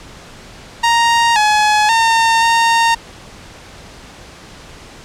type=tone with pitch steps; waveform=sawtooth; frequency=932 / 846 / 911 / 921 Hz; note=A#5 / G#5 / A#5 / A#5; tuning=-1 / +32 / -40 / -21 cents; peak=-6 dBFS; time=0.83-2.95 s; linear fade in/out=10 ms; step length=530 ms; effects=pink hiss -37 dBFS RMS until 5.04 s + low-pass 7000 Hz 12 dB/octave

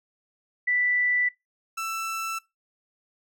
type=tone pair in turn; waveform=sine / 30% pulse; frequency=1975.5 / 1328.4 Hz; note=B6 / E6; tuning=0 / +13 cents; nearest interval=perfect fifth; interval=687 cents; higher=first; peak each=-21 / -26 dBFS; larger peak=first; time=0.67-1.29 / 1.77-2.39 s; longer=neither; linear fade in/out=10 ms; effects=noise-tail reverb RT60 0.2 s tail -21 dB re dry

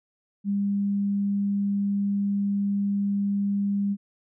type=tone; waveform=sine; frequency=200.7 Hz; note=G3; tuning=41 cents sharp; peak=-22 dBFS; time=0.44-3.97 s; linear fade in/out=50 ms; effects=none

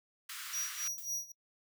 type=high-pass noise; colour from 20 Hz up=pink; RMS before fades=-44 dBFS; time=0.29-0.88 s; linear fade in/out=5 ms; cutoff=1200 Hz; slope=48 dB/octave
type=tone with tremolo; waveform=45% pulse; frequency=5780 Hz; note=F#8; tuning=41 cents flat; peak=-33 dBFS; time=0.53-1.32 s; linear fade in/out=5 ms; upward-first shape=sine; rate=3.7 Hz; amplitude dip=90%
type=noise with exponential decay; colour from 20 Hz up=violet; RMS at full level=-42 dBFS; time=0.98-1.26 s; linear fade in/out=0 ms; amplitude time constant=60 ms
effects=noise-tail reverb RT60 0.1 s tail -26 dB re dry

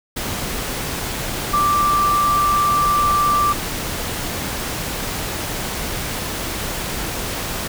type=tone in noise; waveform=sine; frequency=1174.7 Hz; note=D6; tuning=in tune; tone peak=-14 dBFS; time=1.53-3.53 s; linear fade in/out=10 ms; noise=pink; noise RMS=-25 dBFS; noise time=0.16-7.68 s; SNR=+8 dB; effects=none

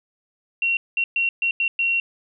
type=tone bursts at uneven times; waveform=sine; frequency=2738 Hz; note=F7; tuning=35 cents flat; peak=-18 dBFS; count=6; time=0.62-0.77 / 0.97-1.04 / 1.16-1.29 / 1.42-1.51 / 1.6-1.68 / 1.79-2 s; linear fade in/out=2 ms; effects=none

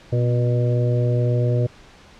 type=harmonic tone with a mistuned harmonic; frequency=121.6 Hz; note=B2; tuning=26 cents flat; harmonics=1 / 2 / 3 / 4 / 5; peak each=-17 / -32 / -28 / -27 / -29 dBFS; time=0.12-1.67 s; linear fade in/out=10 ms; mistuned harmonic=2; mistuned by=+87 cents; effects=pink hiss -47 dBFS RMS until 2.19 s + low-pass 5000 Hz 12 dB/octave

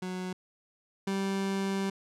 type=tone pair in turn; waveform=30% pulse; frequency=183.9 / 194.84 Hz; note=F#3 / G3; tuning=-10 / -10 cents; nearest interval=minor second; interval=100 cents; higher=second; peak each=-31 / -26 dBFS; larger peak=second; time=0.02-0.33 / 1.07-1.9 s; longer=second; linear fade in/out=5 ms; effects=low-pass 9000 Hz 12 dB/octave

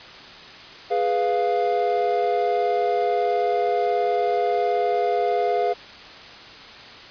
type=chord; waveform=triangle; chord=F diminished; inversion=first; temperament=equal; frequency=415.3 / 493.9 / 698.5 Hz; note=Ab4 / Cb5 / F5; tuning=0 / 0 / 0 cents; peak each=-22 / -23 / -20 dBFS; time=0.9-5.74 s; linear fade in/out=20 ms; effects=white hiss -41 dBFS RMS until 7.1 s + resampled to 11025 Hz

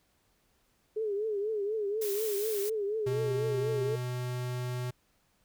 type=tone with vibrato; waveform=sine; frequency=419.6 Hz; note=G#4; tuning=18 cents sharp; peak=-29 dBFS; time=0.96-3.96 s; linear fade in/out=10 ms; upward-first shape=triangle; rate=4.1 Hz; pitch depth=120 cents each way
type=noise; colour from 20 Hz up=blue; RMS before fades=-38 dBFS; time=2.01-2.7 s; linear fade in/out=10 ms
type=tone; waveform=square; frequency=124.6 Hz; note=B2; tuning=16 cents sharp; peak=-33 dBFS; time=3.06-4.91 s; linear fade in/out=10 ms
effects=pink hiss -71 dBFS RMS until 5.44 s

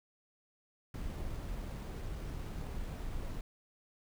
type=noise with sample-and-hold; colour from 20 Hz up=brown; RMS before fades=-40 dBFS; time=0.94-3.41 s; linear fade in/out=2 ms; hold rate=11025 Hz; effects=none

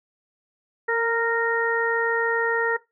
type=harmonic tone with a mistuned harmonic; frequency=463.4 Hz; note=A#4; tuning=10 cents flat; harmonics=1 / 2 / 3 / 4; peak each=-23 / -29 / -28 / -25 dBFS; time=0.88-2.77 s; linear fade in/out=10 ms; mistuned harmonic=1; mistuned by=-15 cents; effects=noise-tail reverb RT60 0.2 s tail -18 dB re dry

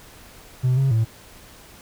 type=tone with pitch steps; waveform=triangle; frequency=127.3 / 135.1 / 112.1 Hz; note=C3 / C#3 / A2; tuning=-47 / -44 / +33 cents; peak=-13 dBFS; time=0.63-1.05 s; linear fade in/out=20 ms; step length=140 ms; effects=tanh soft clip ceiling -11 dBFS + pink hiss -46 dBFS RMS until 1.81 s

